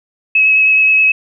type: tone with vibrato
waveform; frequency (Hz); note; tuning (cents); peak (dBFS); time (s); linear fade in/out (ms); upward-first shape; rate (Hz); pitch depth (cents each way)
sine; 2571; E7; -44; -7; 0.35-1.12; 5; sine; 9.5; 13
effects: none